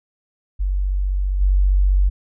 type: tone with level steps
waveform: sine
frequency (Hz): 47.55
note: F#1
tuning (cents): +48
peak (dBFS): -17 / -12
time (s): 0.59-2.1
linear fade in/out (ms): 20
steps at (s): 1.4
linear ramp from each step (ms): 20
effects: none